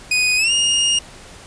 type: tone with pitch glide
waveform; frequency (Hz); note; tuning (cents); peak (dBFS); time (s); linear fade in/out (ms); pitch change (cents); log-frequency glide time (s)
sawtooth; 2489 to 2843; D#7 to F7; 0 to +30; -11; 0.11-0.99; 5; +230; 0.37-0.52
effects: pink hiss -40 dBFS RMS until 1.46 s + resampled to 22050 Hz